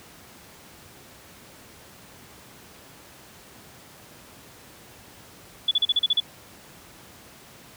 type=tone bursts; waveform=sine; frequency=3437 Hz; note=A7; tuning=41 cents flat; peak=-17 dBFS; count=8; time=5.68-6.202 s; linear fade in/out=5 ms; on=32 ms; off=38 ms; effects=pink hiss -48 dBFS RMS until 7.76 s + high-pass 80 Hz 12 dB/octave